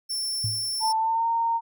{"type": "tone", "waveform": "sawtooth", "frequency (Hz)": 5390, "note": "E8", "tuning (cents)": 38, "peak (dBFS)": -24, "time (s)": [0.09, 0.93], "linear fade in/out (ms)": 20}
{"type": "tone with exponential decay", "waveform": "sine", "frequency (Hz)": 109.7, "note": "A2", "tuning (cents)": -5, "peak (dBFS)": -23, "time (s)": [0.44, 0.74], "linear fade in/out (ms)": 5, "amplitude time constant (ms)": 65}
{"type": "tone with pitch glide", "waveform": "sine", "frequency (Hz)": [884, 921], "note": ["A5", "A#5"], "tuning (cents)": [8, -21], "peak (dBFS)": -21, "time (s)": [0.8, 1.61], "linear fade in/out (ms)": 50, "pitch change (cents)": 71, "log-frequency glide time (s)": [0.97, 1.26]}
{"effects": []}